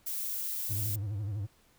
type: noise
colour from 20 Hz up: violet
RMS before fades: -35 dBFS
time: 0.06-0.96 s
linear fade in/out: 10 ms
type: tone with vibrato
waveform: triangle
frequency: 102.9 Hz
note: G#2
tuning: 16 cents flat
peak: -30 dBFS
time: 0.69-1.47 s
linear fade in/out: 20 ms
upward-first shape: sine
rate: 12 Hz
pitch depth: 120 cents each way
effects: pink hiss -65 dBFS RMS until 1.78 s